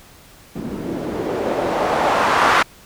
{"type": "noise with low-pass filter sweep", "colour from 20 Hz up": "blue", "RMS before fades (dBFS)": -19, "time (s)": [0.55, 2.63], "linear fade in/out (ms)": 10, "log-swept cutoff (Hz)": [230, 1300], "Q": 1.6, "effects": ["pink hiss -46 dBFS RMS until 2.85 s"]}